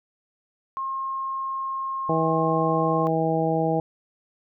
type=tone; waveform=sine; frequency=1071 Hz; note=C6; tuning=40 cents sharp; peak=-26 dBFS; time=0.77-3.07 s; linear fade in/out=0 ms
type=harmonic tone; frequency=161.5 Hz; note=E3; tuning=35 cents flat; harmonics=1 / 2 / 3 / 4 / 5; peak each=-26 / -27 / -26 / -27 / -27 dBFS; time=2.09-3.8 s; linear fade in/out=2 ms
effects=none